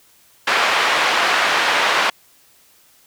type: band-pass noise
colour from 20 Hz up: pink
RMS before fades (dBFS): -17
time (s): 0.47-2.1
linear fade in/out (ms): 5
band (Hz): 860 to 3000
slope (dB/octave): 12
effects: white hiss -53 dBFS RMS until 3.06 s